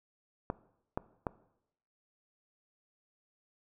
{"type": "clicks", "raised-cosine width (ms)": 1, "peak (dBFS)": -18, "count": 3, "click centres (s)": [0.501, 0.975, 1.268], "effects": ["noise-tail reverb RT60 0.8 s tail -19 dB re dry"]}